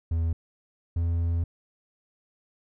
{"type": "tone pair in turn", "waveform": "triangle", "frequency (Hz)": [82.41, 84.48], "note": ["E2", "E2"], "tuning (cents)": [0, 43], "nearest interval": "unison", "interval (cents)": 43, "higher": "second", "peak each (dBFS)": [-21, -21], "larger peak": "neither", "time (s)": [[0.11, 0.33], [0.96, 1.44]], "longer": "second", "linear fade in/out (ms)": 5, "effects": []}